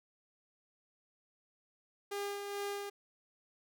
sawtooth tone with tremolo, 403.8 Hz, G#4, 49 cents flat, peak -32 dBFS, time 2.11-2.9 s, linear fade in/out 10 ms, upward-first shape sine, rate 2.3 Hz, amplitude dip 40%, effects none

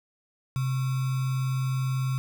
sine tone with sample-and-hold, 130.81 Hz, C3, in tune, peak -24 dBFS, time 0.56-2.18 s, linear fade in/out 0 ms, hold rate 1225 Hz, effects none

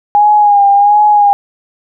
sine tone with vibrato, 820 Hz, G#5, 22 cents flat, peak -4 dBFS, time 0.15-1.33 s, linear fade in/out 0 ms, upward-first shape sine, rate 1.4 Hz, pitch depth 43 cents each way, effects none

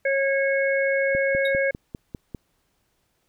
harmonic tone, 547 Hz, C#5, 23 cents flat, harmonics 1 / 3 / 4, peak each -21 / -26 / -27 dBFS, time 0.05-1.71 s, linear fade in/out 5 ms
click train, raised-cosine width 3 ms, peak -19 dBFS, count 7, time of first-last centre 1.15-2.348 s, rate 5.01 Hz
triangle tone with exponential decay, 3756 Hz, A#7, 12 cents sharp, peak -25 dBFS, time 1.45-1.54 s, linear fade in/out 5 ms, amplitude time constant 19 ms
effects pink hiss -70 dBFS RMS until 3.28 s

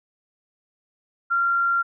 sine tone, 1381 Hz, F6, 20 cents flat, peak -18 dBFS, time 1.3-1.83 s, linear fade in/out 20 ms, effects none

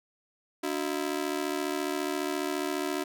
sawtooth ring-modulated tone, 329.5 Hz, E4, 1 cent flat, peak -22 dBFS, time 0.63-3.04 s, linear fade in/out 10 ms, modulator 37.3 Hz, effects none

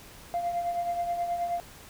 sine tone with tremolo, 695 Hz, F5, 9 cents flat, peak -23 dBFS, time 0.34-1.6 s, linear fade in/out 0 ms, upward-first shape triangle, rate 9.4 Hz, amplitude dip 65%, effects tanh soft clip ceiling -23 dBFS + pink hiss -49 dBFS RMS until 1.89 s

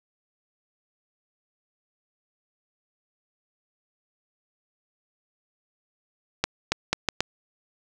accelerating click train, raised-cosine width 0.2 ms, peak -4 dBFS, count 5, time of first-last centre 6.44-7.206 s, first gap 280 ms, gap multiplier 0.75, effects none

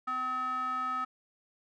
square tone with band-pass filter, 255.7 Hz, C4, 40 cents flat, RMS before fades -33 dBFS, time 0.07-1.05 s, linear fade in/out 10 ms, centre 1300 Hz, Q 6.3, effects none

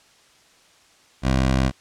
15% pulse tone, 65.41 Hz, C2, in tune, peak -11 dBFS, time 1.22-1.72 s, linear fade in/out 50 ms, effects white hiss -55 dBFS RMS until 1.8 s + low-pass 7000 Hz 12 dB/octave

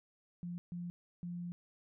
sine tone bursts at uneven times, 174.61 Hz, F3, in tune, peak -39 dBFS, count 3, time 0.43-0.58 / 0.72-0.9 / 1.23-1.52 s, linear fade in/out 0 ms, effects none

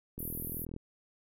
click train, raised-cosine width 3 ms, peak -29 dBFS, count 25, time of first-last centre 0.18-0.764 s, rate 41.1 Hz
pink band-pass noise, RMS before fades -41 dBFS, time 0.19-0.65 s, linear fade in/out 2 ms, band 11000 to 15000 Hz, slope 96 dB/octave
effects none

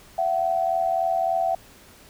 sine tone pair together, 673 / 756.5 Hz, E5 / F#5, +36 / +38 cents, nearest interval major second, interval 202 cents, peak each -23 dBFS, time 0.18-1.55 s, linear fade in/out 5 ms, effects pink hiss -50 dBFS RMS until 2.09 s

